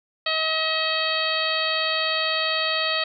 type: harmonic tone with a mistuned harmonic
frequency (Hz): 636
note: D#5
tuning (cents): +38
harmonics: 1 / 2 / 3 / 4 / 5 / 6 / 7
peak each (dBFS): -29 / -29 / -29 / -29 / -29 / -29 / -29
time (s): 0.26-3.04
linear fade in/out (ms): 5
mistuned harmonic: 4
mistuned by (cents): +17
effects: none